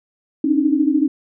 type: tone cluster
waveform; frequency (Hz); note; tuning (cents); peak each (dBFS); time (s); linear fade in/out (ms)
sine; 270.6 / 297.9 / 311.3; C#4 / D4 / D#4; -42 / +25 / +1; -18; 0.44-1.08; 5
effects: none